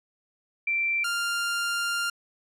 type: tone pair in turn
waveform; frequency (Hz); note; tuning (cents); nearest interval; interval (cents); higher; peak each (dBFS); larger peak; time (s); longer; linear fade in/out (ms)
sine / sawtooth; 2349 / 1396.7; D7 / F6; 0 / 0; major sixth; 900; first; -23 / -22; second; 0.67-1.04 / 1.04-2.1; second; 5
effects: low-pass 12000 Hz 12 dB/octave